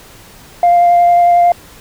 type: tone with vibrato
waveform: sine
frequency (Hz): 698.5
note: F5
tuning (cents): 0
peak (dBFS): -4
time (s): 0.63-1.52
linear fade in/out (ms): 2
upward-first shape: sine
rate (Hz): 11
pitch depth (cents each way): 9
effects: tanh soft clip ceiling -3 dBFS + pink hiss -39 dBFS RMS until 1.8 s